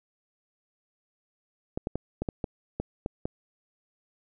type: clicks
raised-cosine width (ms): 2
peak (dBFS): -16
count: 9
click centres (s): 1.775 / 1.871 / 1.956 / 2.22 / 2.288 / 2.442 / 2.8 / 3.061 / 3.255
effects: none